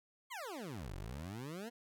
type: exponential two-way sweep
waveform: 20% pulse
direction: down then up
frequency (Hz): 1129 to 42.61 to 245.6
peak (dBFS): -38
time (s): 0.3-1.7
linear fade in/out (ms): 20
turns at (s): 0.94
effects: none